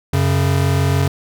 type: tone pair together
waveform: square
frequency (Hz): 92.02 / 138.59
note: F#2 / C#3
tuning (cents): -9 / 0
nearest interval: perfect fifth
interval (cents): 709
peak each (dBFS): -17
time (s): 0.13-1.08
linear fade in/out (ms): 5
effects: none